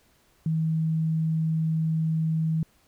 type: tone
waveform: sine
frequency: 160 Hz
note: D#3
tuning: 49 cents sharp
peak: -22 dBFS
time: 0.46-2.63 s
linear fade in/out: 2 ms
effects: pink hiss -63 dBFS RMS until 2.87 s